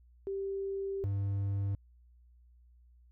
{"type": "tone pair in turn", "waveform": ["sine", "triangle"], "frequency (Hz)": [391.5, 99.3], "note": ["G4", "G2"], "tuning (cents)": [-2, 23], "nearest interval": "2 octaves", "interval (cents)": 2375, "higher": "first", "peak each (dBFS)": [-33, -28], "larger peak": "second", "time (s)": [[0.27, 1.04], [1.04, 1.75]], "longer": "first", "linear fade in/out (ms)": 0, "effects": ["added 60 Hz sine -58 dBFS peak until 3.11 s"]}